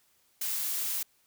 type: noise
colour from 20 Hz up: blue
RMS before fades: -32 dBFS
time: 0.41-1.03 s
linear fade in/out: 5 ms
effects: white hiss -68 dBFS RMS until 1.26 s